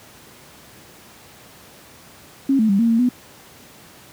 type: tone with pitch steps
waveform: sine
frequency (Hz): 272.1 / 219.3 / 197.3 / 231.1 / 228.3 / 247.7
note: C#4 / A3 / G3 / A#3 / A#3 / B3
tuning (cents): -32 / -6 / +11 / -15 / -36 / +5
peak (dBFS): -13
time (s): 2.49-3.09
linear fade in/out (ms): 5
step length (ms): 100
effects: pink hiss -45 dBFS RMS until 4.12 s + high-pass 100 Hz 12 dB/octave